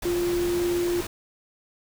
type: tone in noise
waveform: sine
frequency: 349.2 Hz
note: F4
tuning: in tune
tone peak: -22 dBFS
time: 0.05-1.01 s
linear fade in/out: 5 ms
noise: pink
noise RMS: -34 dBFS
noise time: 0.02-1.07 s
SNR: +9 dB
effects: none